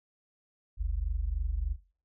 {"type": "tone pair together", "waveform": "sine", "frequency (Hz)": [46.99, 70.3], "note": ["F#1", "C#2"], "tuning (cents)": [28, 25], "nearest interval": "perfect fifth", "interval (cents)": 697, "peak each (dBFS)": [-29, -33], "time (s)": [0.77, 1.77], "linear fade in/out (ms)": 50, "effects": ["noise-tail reverb RT60 0.4 s tail -20 dB re dry"]}